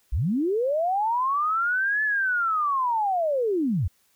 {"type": "linear two-way sweep", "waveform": "sine", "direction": "up then down", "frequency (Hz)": [42.01, 1742, 68.2], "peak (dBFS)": -21, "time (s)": [0.12, 3.88], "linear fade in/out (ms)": 10, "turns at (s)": 2.03, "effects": ["white hiss -65 dBFS RMS until 4.15 s"]}